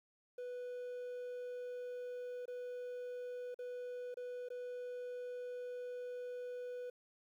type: tone with dropouts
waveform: triangle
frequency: 493.9 Hz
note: B4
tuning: in tune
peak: -40 dBFS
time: 0.38-6.9 s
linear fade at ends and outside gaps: 5 ms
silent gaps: 2.456-2.479 / 3.545-3.589 / 4.143-4.17 / 4.487-4.502 s
effects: 12-bit